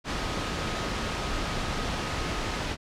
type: tone in noise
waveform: sine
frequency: 1258 Hz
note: D#6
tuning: 19 cents sharp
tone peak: -41 dBFS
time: 0.08-2.61 s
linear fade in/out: 50 ms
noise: pink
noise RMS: -30 dBFS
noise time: 0.04-2.77 s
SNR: -14 dB
effects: low-pass 5000 Hz 12 dB/octave